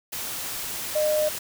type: tone in noise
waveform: sine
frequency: 610 Hz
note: D#5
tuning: 34 cents flat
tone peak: -20 dBFS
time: 0.95-1.29 s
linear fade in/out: 10 ms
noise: white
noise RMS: -32 dBFS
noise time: 0.12-1.39 s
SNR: +9 dB
effects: none